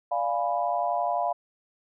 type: chord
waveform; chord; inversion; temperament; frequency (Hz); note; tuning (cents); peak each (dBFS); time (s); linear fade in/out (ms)
sine; D diminished seventh; none; equal; 587.3 / 698.5 / 830.6 / 987.8; D5 / F5 / Ab5 / Cb6; 0 / 0 / 0 / 0; -32 / -26 / -32 / -31; 0.11-1.33; 10
effects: none